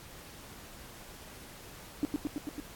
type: tone with echo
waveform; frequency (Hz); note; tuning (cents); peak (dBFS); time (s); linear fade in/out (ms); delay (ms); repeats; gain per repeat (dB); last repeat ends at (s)
sine; 293.5; D4; -1; -25; 2.03-2.05; 0; 110; 5; -2; 2.6
effects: pink hiss -50 dBFS RMS until 2.75 s + AAC 64 kbps